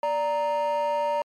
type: tone pair together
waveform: triangle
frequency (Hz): 585.9 / 930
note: D5 / A#5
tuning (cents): -4 / -4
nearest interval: minor sixth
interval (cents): 800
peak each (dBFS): -22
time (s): 0.03-1.22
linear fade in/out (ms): 2
effects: tanh soft clip ceiling -18 dBFS + MP3 96 kbps